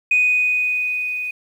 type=tone with level ramp; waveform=sine; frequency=2489 Hz; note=D#7; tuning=in tune; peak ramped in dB=-11 to -23 dBFS; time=0.11-1.31 s; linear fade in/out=5 ms; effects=tanh soft clip ceiling -8 dBFS + 8-bit